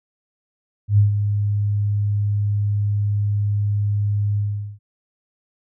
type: tone with ADSR envelope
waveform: sine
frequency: 102.9 Hz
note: G#2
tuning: 16 cents flat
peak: -9 dBFS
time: 0.88-4.79 s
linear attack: 100 ms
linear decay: 130 ms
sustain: -8 dB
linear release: 420 ms
effects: none